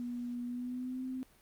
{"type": "tone with pitch glide", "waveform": "sine", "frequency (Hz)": [242.4, 258.3], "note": ["B3", "C4"], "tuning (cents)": [-32, -22], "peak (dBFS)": -36, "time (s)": [0, 1.23], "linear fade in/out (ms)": 0, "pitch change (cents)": 110, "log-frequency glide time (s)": [0.46, 1.04], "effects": ["pink hiss -64 dBFS RMS until 1.41 s", "Opus 48 kbps"]}